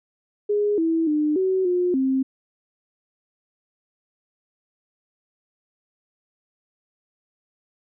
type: tone with pitch steps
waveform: sine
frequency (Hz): 414.1 / 326.9 / 301.5 / 376.9 / 357.8 / 264.7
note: G#4 / E4 / D4 / F#4 / F4 / C4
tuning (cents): -5 / -14 / +46 / +32 / +42 / +20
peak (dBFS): -18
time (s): 0.49-2.23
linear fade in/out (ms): 10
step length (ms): 290
effects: none